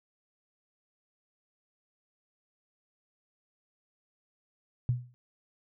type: tone with exponential decay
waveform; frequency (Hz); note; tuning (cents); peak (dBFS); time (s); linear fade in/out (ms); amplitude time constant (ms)
sine; 122.9; B2; -8; -21; 4.89-5.14; 0; 53
effects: none